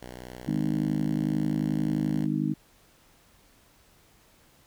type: tone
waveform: 5% pulse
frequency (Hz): 61.9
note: B1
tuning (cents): +5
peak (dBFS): -29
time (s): 0.01-2.26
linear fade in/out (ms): 10
type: harmonic tone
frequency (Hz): 51.3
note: G#1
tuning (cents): -21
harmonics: 3 / 4 / 5 / 6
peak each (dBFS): -30 / -30 / -30 / -30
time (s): 0.47-2.54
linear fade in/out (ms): 10
effects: pink hiss -60 dBFS RMS until 4.66 s